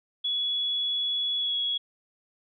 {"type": "tone with pitch glide", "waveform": "sine", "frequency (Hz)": [3385, 3344], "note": ["G#7", "G#7"], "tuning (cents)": [32, 11], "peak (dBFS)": -25, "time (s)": [0.24, 1.78], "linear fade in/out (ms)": 10, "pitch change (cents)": -21, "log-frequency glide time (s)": [1.38, 1.56], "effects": []}